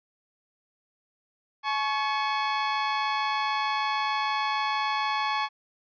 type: tone pair together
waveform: sawtooth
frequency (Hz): 853.4 / 1109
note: G#5 / C#6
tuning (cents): +47 / 0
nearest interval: perfect fourth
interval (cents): 453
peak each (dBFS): -24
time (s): 1.63-5.49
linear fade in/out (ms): 50
effects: resampled to 11025 Hz